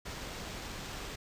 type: noise with sample-and-hold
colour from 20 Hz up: pink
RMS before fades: -42 dBFS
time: 0.05-1.16 s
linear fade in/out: 10 ms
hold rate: 11025 Hz
effects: resampled to 32000 Hz